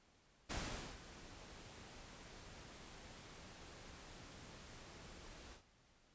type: noise with ADSR envelope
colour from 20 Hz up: pink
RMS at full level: -42 dBFS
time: 0.49-5.63 s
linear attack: 21 ms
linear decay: 460 ms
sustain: -14 dB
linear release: 110 ms
effects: pink hiss -71 dBFS RMS until 6.14 s + resampled to 16000 Hz